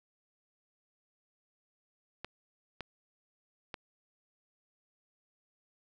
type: clicks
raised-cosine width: 0.3 ms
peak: -23 dBFS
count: 3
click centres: 2.246 / 2.807 / 3.742 s
effects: none